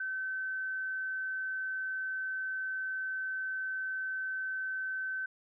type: tone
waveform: sine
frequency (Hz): 1533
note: G6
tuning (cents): -39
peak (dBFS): -33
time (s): 0-5.26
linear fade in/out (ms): 5
effects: none